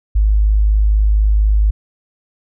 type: tone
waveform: sine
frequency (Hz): 52.1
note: G#1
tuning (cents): +6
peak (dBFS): -9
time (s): 0.15-1.71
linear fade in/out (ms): 10
effects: none